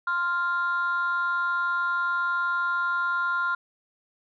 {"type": "tone pair together", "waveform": "sine", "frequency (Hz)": [1046.5, 1396.9], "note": ["C6", "F6"], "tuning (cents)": [0, 0], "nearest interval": "perfect fourth", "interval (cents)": 500, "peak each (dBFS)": [-27, -23], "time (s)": [0.07, 3.55], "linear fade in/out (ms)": 5, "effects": ["tanh soft clip ceiling -19 dBFS"]}